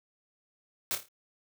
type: noise with echo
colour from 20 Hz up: white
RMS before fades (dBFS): -31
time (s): 0.91-0.95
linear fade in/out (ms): 0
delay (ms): 27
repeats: 5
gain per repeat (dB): -7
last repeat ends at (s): 1.085
effects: none